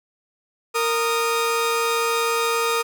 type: tone pair together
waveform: sawtooth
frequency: 463.4 / 1237 Hz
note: A#4 / D#6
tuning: -10 / -10 cents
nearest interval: octave + perfect fourth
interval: 1700 cents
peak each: -18 / -19 dBFS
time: 0.74-2.83 s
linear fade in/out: 20 ms
effects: none